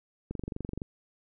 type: click train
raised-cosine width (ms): 3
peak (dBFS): -22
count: 13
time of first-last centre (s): 0.31-0.818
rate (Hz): 23.6
effects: none